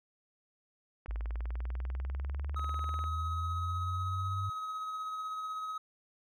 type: click train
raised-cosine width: 0.5 ms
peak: -32 dBFS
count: 41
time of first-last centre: 1.06-3.04 s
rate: 20.2 Hz
type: linear sweep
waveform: sine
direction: up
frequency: 53 to 98 Hz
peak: -33 dBFS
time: 1.08-4.5 s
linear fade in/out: 10 ms
type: tone with tremolo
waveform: triangle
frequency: 1271 Hz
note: D#6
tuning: 36 cents sharp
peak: -33 dBFS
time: 2.56-5.78 s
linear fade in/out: 5 ms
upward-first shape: sine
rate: 16 Hz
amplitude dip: 25%
effects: none